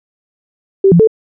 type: tone with pitch steps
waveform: sine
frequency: 388.6 / 170.7 / 441.3 Hz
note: G4 / F3 / A4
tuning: -15 / -39 / +5 cents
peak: -4 dBFS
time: 0.84-1.074 s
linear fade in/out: 5 ms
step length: 78 ms
effects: none